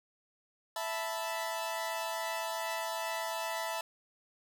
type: chord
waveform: sawtooth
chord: E suspended fourth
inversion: none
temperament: equal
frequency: 659.3 / 880 / 987.8 Hz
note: E5 / A5 / B5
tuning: 0 / 0 / 0 cents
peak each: -34 / -35 / -36 dBFS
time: 0.76-3.81 s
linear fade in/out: 2 ms
effects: none